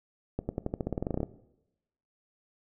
accelerating click train, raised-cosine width 2 ms, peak -17 dBFS, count 16, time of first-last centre 0.39-1.231 s, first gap 100 ms, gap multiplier 0.91, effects noise-tail reverb RT60 0.9 s tail -17 dB re dry

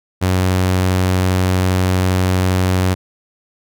sawtooth tone, 92.5 Hz, F#2, in tune, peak -9 dBFS, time 0.21-2.95 s, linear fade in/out 20 ms, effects none

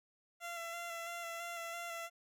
15% pulse tone with vibrato, 680 Hz, F5, 46 cents flat, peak -35 dBFS, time 0.4-2.1 s, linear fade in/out 50 ms, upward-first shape square, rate 3 Hz, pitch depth 19 cents each way, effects none

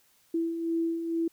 sine beating tone pair, 329.6 / 331.8 Hz, E4 / E4, 0 / +11 cents, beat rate 2.2 Hz, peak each -36 / -27 dBFS, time 0.34-1.28 s, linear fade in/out 5 ms, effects white hiss -65 dBFS RMS until 1.32 s

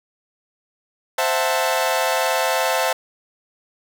sawtooth chord, F# half-diminished seventh, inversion second, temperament equal with one note detuned, 523.3 / 659.3 / 740 / 886.6 Hz, C5 / E5 / F#5 / A5, 0 / 0 / 0 / +13 cents, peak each -19 / -19 / -22 / -20 dBFS, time 1.18-2.93 s, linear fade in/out 5 ms, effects none

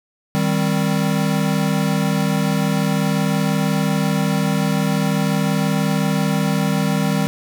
square chord, C minor, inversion first, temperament equal, 155.56 / 196 / 261.6 Hz, Eb3 / G3 / C4, 0 / 0 / 0 cents, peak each -21 / -20 / -25 dBFS, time 0.35-7.27 s, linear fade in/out 0 ms, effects none

